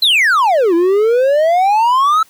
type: exponential two-way sweep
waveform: triangle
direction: down then up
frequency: 4186 to 329.8 to 1331 Hz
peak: -7 dBFS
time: 0.02-2.23 s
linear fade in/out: 5 ms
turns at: 0.74 s
effects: white hiss -49 dBFS RMS until 2.29 s